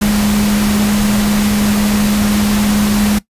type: tone in noise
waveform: sine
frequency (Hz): 207.7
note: G#3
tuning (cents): 0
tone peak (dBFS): -11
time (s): 0.01-3.19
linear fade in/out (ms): 10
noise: pink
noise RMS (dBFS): -19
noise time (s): 0.01-3.19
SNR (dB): +5
effects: noise-tail reverb RT60 0.1 s tail -18 dB re dry + resampled to 32000 Hz